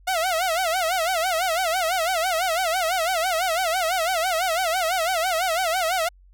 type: tone with vibrato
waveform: sawtooth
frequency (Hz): 698.5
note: F5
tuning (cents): 0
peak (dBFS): -17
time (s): 0.07-6.09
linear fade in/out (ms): 10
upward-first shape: sine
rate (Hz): 6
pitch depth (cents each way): 160
effects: added 46 Hz sine -49 dBFS peak until 6.33 s